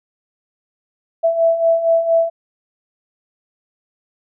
sine beating tone pair, 659.3 / 663.6 Hz, E5 / E5, 0 / +11 cents, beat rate 4.3 Hz, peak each -19 / -13 dBFS, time 1.23-2.3 s, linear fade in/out 20 ms, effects none

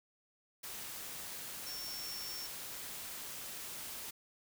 sine tone in noise, 5450 Hz, F8, 43 cents flat, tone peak -43 dBFS, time 1.66-2.47 s, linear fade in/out 10 ms, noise white, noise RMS -45 dBFS, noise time 0.63-4.11 s, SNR -1 dB, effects none

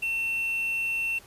triangle tone with quantisation, 2700 Hz, E7, 41 cents sharp, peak -24 dBFS, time 0.02-1.19 s, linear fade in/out 10 ms, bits 8, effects pink hiss -52 dBFS RMS until 1.26 s + resampled to 32000 Hz

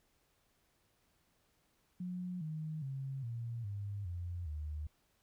sine tone with pitch steps, 180.3 / 156.06 / 135.07 / 116.91 / 101.19 / 87.58 / 75.81 Hz, F#3 / D#3 / C#3 / A#2 / G#2 / F2 / D#2, -45 / +6 / -45 / +5 / -45 / +5 / -44 cents, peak -38 dBFS, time 2-4.87 s, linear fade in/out 5 ms, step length 410 ms, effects pink hiss -75 dBFS RMS until 5.22 s

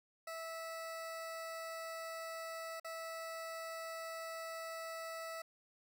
20% pulse tone with dropouts, 654 Hz, E5, 14 cents flat, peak -38 dBFS, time 0.27-5.42 s, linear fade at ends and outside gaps 5 ms, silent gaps 2.799-2.845 s, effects 12-bit

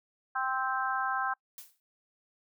harmonic tone, 261.6 Hz, C4, in tune, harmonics 3 / 4 / 5 / 6, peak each -34 / -34 / -34 / -34 dBFS, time 0.35-1.34 s, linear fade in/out 10 ms
blue noise with exponential decay, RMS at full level -42 dBFS, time 1.58-1.8 s, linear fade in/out 1 ms, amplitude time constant 47 ms
effects noise-tail reverb RT60 0.1 s tail -26 dB re dry

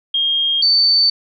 sine tone pair in turn, 3230 / 4542 Hz, G#7 / C#8, -49 / +41 cents, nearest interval tritone, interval 590 cents, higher second, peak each -14 / -10 dBFS, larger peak second, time 0.14-0.62 / 0.62-1.1 s, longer neither, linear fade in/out 5 ms, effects none

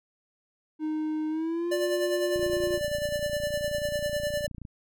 triangle tone with pitch glide, 309.8 to 353.8 Hz, D#4 to F4, -7 to +23 cents, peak -25 dBFS, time 0.79-2.8 s, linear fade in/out 50 ms, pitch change +230 cents, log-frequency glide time 1.29-1.75 s
square tone with tremolo, 587.3 Hz, D5, in tune, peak -26 dBFS, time 1.71-4.47 s, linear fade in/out 10 ms, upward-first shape sine, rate 9.9 Hz, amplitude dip 55%
click train, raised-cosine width 5 ms, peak -28 dBFS, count 67, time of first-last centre 2.36-4.652 s, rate 28.8 Hz
effects none

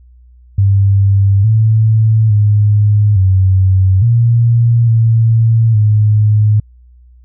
sine tone with pitch steps, 98.8 / 110.3 / 104.4 / 94.6 / 117.2 / 113.6 / 106.3 Hz, G2 / A2 / G#2 / F#2 / A#2 / A#2 / G#2, +14 / +5 / +10 / +39 / +10 / -44 / +41 cents, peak -6 dBFS, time 0.58-6.6 s, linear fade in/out 5 ms, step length 860 ms, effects added 61 Hz sine -39 dBFS peak until 7.24 s

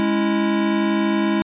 square chord, C# minor, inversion second, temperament equal, 207.7 / 277.2 / 329.6 Hz, G#3 / C#4 / E4, 0 / 0 / 0 cents, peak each -21 / -27 / -21 dBFS, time 0-1.42 s, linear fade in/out 0 ms, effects resampled to 8000 Hz

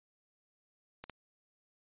clicks, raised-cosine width 0.3 ms, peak -28 dBFS, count 2, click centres 1.04 / 1.097 s, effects resampled to 8000 Hz

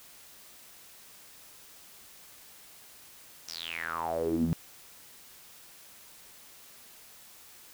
sawtooth tone with band-pass filter sweep, 82.9 Hz, E2, 10 cents sharp, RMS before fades -32 dBFS, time 3.48-4.53 s, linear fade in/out 0 ms, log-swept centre 5800 to 170 Hz, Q 8.7, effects white hiss -53 dBFS RMS until 7.73 s

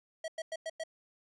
square tone bursts, 645 Hz, E5, 38 cents flat, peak -36 dBFS, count 5, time 0.24-0.837 s, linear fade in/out 5 ms, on 41 ms, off 98 ms, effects resampled to 22050 Hz + 11-bit

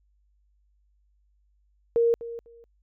sine tone with echo, 466.2 Hz, A#4, in tune, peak -18 dBFS, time 1.96-2.14 s, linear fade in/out 0 ms, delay 250 ms, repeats 2, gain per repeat -15 dB, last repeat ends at 2.64 s, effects added 50 Hz sine -63 dBFS peak until 2.82 s

